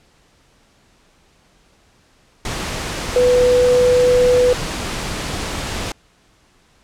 sine tone in noise, 496 Hz, B4, 7 cents sharp, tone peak -10 dBFS, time 3.16-4.53 s, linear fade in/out 2 ms, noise pink, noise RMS -24 dBFS, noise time 2.45-5.92 s, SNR +11 dB, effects pink hiss -55 dBFS RMS until 6.83 s + low-pass 8000 Hz 12 dB/octave

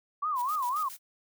sine tone with vibrato, 1102 Hz, C#6, 11 cents flat, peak -27 dBFS, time 0.22-0.89 s, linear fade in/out 10 ms, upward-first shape sine, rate 3.9 Hz, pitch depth 230 cents each way
blue noise with tremolo, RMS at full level -43 dBFS, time 0.35-0.99 s, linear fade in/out 50 ms, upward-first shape square, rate 7.3 Hz, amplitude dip 65%
effects none

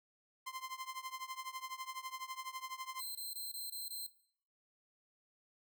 sawtooth tone with tremolo, 1042 Hz, C6, 7 cents flat, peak -36 dBFS, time 0.46-3.01 s, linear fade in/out 10 ms, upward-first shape triangle, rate 12 Hz, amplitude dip 95%
5% pulse tone bursts, 4110 Hz, C8, 32 cents flat, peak -35 dBFS, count 6, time 2.99-4.065 s, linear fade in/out 2 ms, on 160 ms, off 23 ms
effects noise-tail reverb RT60 0.6 s tail -17 dB re dry

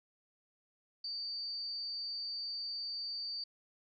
sine tone with amplitude modulation, 4609 Hz, D8, 33 cents flat, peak -35 dBFS, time 1.04-3.44 s, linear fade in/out 5 ms, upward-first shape sine, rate 261 Hz, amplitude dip 55%, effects none

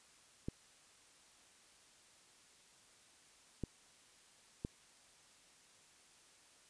clicks, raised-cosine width 3 ms, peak -26 dBFS, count 3, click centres 0.485 / 3.637 / 4.649 s, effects white hiss -65 dBFS RMS until 6.69 s + resampled to 22050 Hz

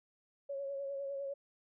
sine tone with vibrato, 554.4 Hz, C#5, in tune, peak -37 dBFS, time 0.49-1.34 s, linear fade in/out 10 ms, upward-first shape sine, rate 9.9 Hz, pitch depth 29 cents each way, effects none

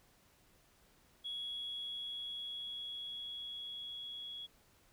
sine tone with level ramp, 3344 Hz, G#7, 11 cents sharp, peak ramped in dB -38 to -43 dBFS, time 1.24-4.47 s, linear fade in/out 20 ms, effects tanh soft clip ceiling -35 dBFS + pink hiss -68 dBFS RMS until 4.92 s

